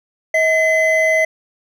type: tone pair together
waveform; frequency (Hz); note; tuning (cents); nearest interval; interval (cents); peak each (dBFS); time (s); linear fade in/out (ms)
triangle; 638 / 2035; D#5 / C7; +43 / -49; octave + minor sixth; 2008; -13 / -13; 0.34-1.25; 5
effects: none